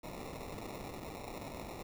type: noise with sample-and-hold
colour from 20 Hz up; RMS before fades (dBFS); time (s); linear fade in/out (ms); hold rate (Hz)
white; -45; 0.03-1.83; 10; 1575
effects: none